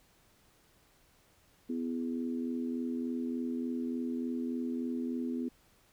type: harmonic tone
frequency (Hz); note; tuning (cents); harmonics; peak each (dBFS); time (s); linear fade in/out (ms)
83.4; E2; +21; 3 / 4 / 5; -33 / -40 / -44; 1.69-5.49; 10
effects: pink hiss -66 dBFS RMS until 5.92 s